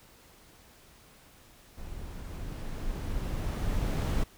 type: noise with level ramp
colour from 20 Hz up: brown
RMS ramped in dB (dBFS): -42 to -26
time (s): 1.77-4.24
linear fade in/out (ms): 10
effects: pink hiss -57 dBFS RMS until 4.37 s